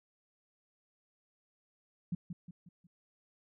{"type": "tone with echo", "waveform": "sine", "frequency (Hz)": 174.61, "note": "F3", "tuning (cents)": 0, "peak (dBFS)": -31, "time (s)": [2.12, 2.15], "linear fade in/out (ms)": 5, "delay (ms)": 180, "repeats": 4, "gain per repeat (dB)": -7, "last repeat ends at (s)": 2.87, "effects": []}